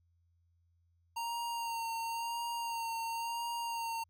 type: tone with vibrato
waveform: square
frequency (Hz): 926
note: A#5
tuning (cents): -12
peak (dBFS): -36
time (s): 1.16-4.04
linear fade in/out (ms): 10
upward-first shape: sine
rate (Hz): 0.96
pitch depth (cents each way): 24
effects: added 85 Hz sine -69 dBFS peak until 4.09 s

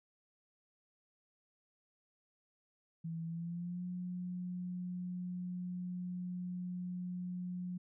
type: tone with pitch glide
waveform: sine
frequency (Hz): 164.81 to 179.73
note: E3 to F3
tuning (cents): 0 to +50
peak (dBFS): -38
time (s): 3.04-7.78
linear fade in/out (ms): 10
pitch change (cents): +150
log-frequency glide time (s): 3.25-3.84
effects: none

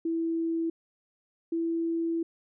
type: tone pair in turn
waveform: sine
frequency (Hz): 329.6 / 331.9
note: E4 / E4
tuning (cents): 0 / +12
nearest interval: unison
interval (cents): 12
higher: second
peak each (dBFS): -26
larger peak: neither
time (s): 0.05-0.7 / 1.52-2.23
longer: second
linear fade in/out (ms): 5
effects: none

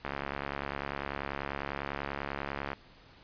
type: click train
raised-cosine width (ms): 0.5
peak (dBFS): -19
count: 189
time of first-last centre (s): 0.05-2.732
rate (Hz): 70.1
effects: pink hiss -57 dBFS RMS until 3.23 s + resampled to 11025 Hz

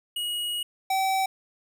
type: tone pair in turn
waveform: square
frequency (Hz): 2898 / 767.6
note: F#7 / G5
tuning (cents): -37 / -37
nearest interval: octave + major seventh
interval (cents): 2300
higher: first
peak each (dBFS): -28 / -23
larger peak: second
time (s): 0.16-0.63 / 0.9-1.26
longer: first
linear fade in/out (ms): 5
effects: none

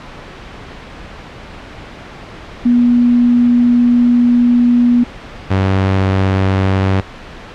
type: tone pair in turn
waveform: sine / sawtooth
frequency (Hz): 241.7 / 95.81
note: B3 / G2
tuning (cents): -37 / -39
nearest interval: octave + major third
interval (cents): 1602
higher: first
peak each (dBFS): -7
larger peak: neither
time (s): 2.65-5.04 / 5.5-7.01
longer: first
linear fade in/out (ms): 10
effects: pink hiss -32 dBFS RMS until 7.54 s + low-pass 3000 Hz 12 dB/octave

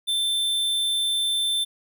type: tone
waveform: square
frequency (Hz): 3550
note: A7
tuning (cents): +15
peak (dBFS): -22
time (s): 0.07-1.65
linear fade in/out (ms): 20
effects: none

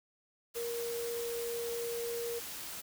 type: tone in noise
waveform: sine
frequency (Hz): 469.8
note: A#4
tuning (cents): +13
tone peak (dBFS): -35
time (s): 0.55-2.4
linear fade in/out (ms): 20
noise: white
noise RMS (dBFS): -43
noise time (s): 0.54-2.82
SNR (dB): +5
effects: none

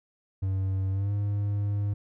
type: tone with pitch glide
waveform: triangle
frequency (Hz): 95.7 to 101.98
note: G2 to G#2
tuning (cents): -41 to -31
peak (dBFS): -23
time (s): 0.42-1.94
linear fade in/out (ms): 10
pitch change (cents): +110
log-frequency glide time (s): 0.91-1.12
effects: none

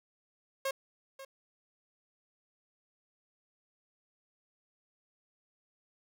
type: tone with echo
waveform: sawtooth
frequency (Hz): 540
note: C#5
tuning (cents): -45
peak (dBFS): -27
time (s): 0.65-0.71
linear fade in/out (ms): 5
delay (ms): 540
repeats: 1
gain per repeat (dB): -14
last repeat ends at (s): 1.25
effects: none

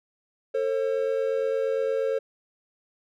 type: tone pair together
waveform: triangle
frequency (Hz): 448.8 / 537.4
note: A4 / C5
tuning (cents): +34 / +46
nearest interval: minor third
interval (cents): 312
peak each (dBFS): -24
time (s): 0.54-2.19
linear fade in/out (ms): 10
effects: none

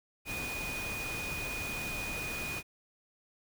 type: tone in noise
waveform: sine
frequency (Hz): 2471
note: D#7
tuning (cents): -13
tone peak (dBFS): -37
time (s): 0.25-2.63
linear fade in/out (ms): 50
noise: pink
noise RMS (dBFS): -40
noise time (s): 0.25-2.63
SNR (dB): 0
effects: none

